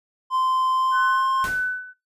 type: tone with pitch glide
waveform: triangle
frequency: 1037 to 1060.6 Hz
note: C6 to C6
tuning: -16 to +23 cents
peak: -17 dBFS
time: 0.3-1.48 s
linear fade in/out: 50 ms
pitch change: +39 cents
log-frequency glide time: 0.72-1.29 s
type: tone with tremolo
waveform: sine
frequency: 1500 Hz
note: F#6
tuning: 23 cents sharp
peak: -20 dBFS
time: 0.91-1.94 s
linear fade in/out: 50 ms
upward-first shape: sine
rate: 1.8 Hz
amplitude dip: 85%
type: noise with exponential decay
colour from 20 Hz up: pink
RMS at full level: -30 dBFS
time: 1.44-1.79 s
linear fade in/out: 0 ms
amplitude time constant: 76 ms
effects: noise-tail reverb RT60 0.2 s tail -22 dB re dry + resampled to 32000 Hz